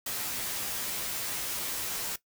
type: noise with comb filter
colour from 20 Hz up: white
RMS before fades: -34 dBFS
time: 0.06-2.16 s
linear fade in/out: 5 ms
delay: 13 ms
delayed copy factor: -0.75
effects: noise-tail reverb RT60 0.1 s tail -17 dB re dry